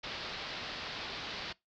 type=low-pass noise; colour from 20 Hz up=white; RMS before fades=-41 dBFS; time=0.03-1.53 s; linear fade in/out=10 ms; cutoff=4800 Hz; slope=48 dB/octave; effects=noise-tail reverb RT60 0.2 s tail -23 dB re dry + MP3 96 kbps